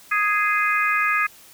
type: harmonic tone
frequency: 415.3 Hz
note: G#4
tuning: in tune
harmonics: 3 / 4 / 5 / 6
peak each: -22 / -23 / -24 / -25 dBFS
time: 0.11-1.27 s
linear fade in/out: 10 ms
effects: white hiss -48 dBFS RMS until 1.53 s